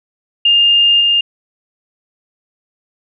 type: tone with level steps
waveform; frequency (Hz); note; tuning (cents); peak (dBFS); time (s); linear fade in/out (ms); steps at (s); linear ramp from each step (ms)
sine; 2815; F7; +13; -7 / -9; 0.45-1.21; 5; 1; 10
effects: none